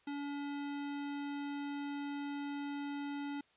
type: tone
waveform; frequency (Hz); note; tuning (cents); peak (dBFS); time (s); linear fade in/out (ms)
square; 285.4; D4; -49; -39; 0.07-3.41; 5
effects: white hiss -70 dBFS RMS until 3.56 s + resampled to 8000 Hz